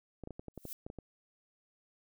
clicks, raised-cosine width 2 ms, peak -30 dBFS, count 10, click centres 0.237 / 0.274 / 0.307 / 0.395 / 0.483 / 0.577 / 0.653 / 0.865 / 0.901 / 0.987 s
violet noise with exponential growth, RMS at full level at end -40 dBFS, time 0.54-0.73 s, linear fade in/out 0 ms, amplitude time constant 41 ms
effects none

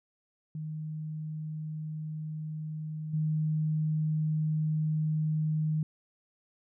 sine tone with level steps, 155.1 Hz, D#3, 5 cents flat, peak -34 / -26 dBFS, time 0.55-5.83 s, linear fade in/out 2 ms, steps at 3.13 s, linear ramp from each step 10 ms, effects none

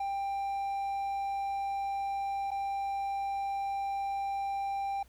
triangle tone with dropouts, 791 Hz, G5, 15 cents sharp, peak -29 dBFS, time 0-5.03 s, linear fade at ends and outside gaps 5 ms, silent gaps 2.507-2.514 s, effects added 60 Hz sine -58 dBFS peak until 5.08 s + pink hiss -65 dBFS RMS until 5.08 s

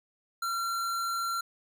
square tone, 1367 Hz, F6, 37 cents flat, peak -30 dBFS, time 0.42-1.41 s, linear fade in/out 5 ms, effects none

